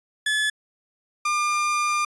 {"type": "tone pair in turn", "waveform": "30% pulse", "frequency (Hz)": [1719, 1200.9], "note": ["A6", "D6"], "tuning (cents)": [-41, 38], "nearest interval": "tritone", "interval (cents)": 621, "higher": "first", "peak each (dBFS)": -18, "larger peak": "neither", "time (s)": [[0.26, 0.5], [1.25, 2.05]], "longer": "second", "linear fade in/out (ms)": 5, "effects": ["resampled to 22050 Hz"]}